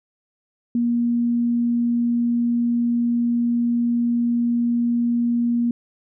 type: tone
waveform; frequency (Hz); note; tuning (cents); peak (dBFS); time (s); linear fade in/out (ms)
sine; 237.4; A#3; +32; -17; 0.75-5.71; 2
effects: none